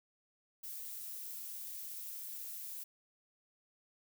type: noise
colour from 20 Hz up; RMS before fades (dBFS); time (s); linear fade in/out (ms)
violet; -45; 0.63-2.84; 10
effects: none